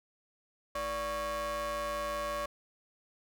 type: ring-modulated tone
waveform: 45% pulse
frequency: 264.4 Hz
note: C4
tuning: 18 cents sharp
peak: -30 dBFS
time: 0.75-2.46 s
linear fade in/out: 5 ms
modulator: 846 Hz
effects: none